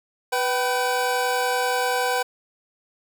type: tone pair together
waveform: 25% pulse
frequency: 495.7 / 768.8 Hz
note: B4 / G5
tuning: +6 / -34 cents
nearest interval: minor sixth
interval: 760 cents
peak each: -20 dBFS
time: 0.32-2.23 s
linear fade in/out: 10 ms
effects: none